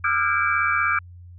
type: tone cluster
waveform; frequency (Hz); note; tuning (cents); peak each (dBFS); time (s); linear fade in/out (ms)
sine; 1197 / 1342 / 1418 / 1620 / 2317; D6 / E6 / F6 / G#6 / D7; +33 / +31 / +26 / -43 / -24; -25; 0.04-0.99; 5
effects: added 88 Hz sine -40 dBFS peak until 1.38 s